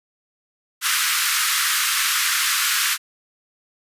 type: high-pass noise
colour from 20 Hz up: pink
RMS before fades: -20 dBFS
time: 0.81-2.98 s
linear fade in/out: 50 ms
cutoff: 1200 Hz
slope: 48 dB/octave
effects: resampled to 32000 Hz